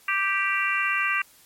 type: harmonic tone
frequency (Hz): 392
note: G4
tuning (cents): 0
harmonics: 3 / 4 / 5 / 6 / 7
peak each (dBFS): -28 / -28 / -28 / -28 / -28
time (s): 0.08-1.22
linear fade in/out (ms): 5
effects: white hiss -55 dBFS RMS until 1.45 s + MP3 64 kbps